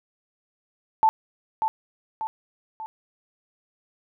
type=tone with echo; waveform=sine; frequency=880 Hz; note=A5; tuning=in tune; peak=-14 dBFS; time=1.03-1.09 s; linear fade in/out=0 ms; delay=590 ms; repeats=3; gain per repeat=-6 dB; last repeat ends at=2.86 s; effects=none